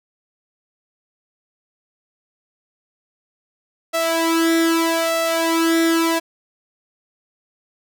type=tone with flanger; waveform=sawtooth; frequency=329.6 Hz; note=E4; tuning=in tune; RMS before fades=-18 dBFS; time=3.93-6.2 s; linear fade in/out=20 ms; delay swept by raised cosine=1.5 to 2.5 ms; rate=0.8 Hz; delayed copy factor=+0.8; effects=none